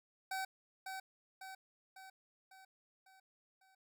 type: tone with echo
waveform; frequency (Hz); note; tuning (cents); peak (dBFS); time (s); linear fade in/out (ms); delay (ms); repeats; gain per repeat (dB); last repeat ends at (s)
25% pulse; 764; G5; -45; -34; 0.31-0.45; 5; 550; 6; -5; 3.75
effects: none